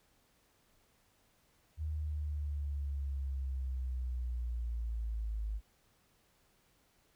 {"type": "linear sweep", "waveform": "sine", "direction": "down", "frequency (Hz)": [77.78, 51.91], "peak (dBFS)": -34, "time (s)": [1.77, 5.61], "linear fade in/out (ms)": 50, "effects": ["pink hiss -71 dBFS RMS until 7.15 s"]}